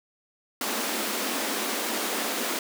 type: high-pass noise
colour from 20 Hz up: pink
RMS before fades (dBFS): -29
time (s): 0.61-2.59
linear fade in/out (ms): 2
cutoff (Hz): 210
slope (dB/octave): 96
effects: none